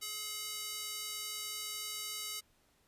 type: tone with high-pass filter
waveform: square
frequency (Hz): 425.1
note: G#4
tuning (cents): +40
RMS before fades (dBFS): -41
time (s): 0.01-2.41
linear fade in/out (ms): 20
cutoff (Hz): 3500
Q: 0.66
effects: pink hiss -71 dBFS RMS until 2.87 s + resampled to 32000 Hz